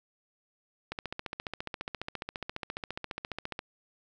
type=click train; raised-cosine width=0.3 ms; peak=-19 dBFS; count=40; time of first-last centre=0.92-3.591 s; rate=14.6 Hz; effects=none